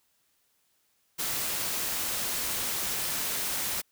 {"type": "noise", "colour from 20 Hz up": "white", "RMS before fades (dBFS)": -31, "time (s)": [1.18, 3.82], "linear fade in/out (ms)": 20, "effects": ["white hiss -71 dBFS RMS until 3.91 s"]}